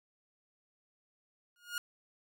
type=tone with exponential growth; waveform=sawtooth; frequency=1430 Hz; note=F6; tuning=41 cents sharp; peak=-28 dBFS; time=1.56-1.78 s; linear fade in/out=1 ms; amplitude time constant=46 ms; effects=none